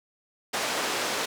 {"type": "band-pass noise", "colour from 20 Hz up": "pink", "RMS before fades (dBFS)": -29, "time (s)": [0.53, 1.26], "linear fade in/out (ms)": 10, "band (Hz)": [390, 7700], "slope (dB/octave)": 12, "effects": []}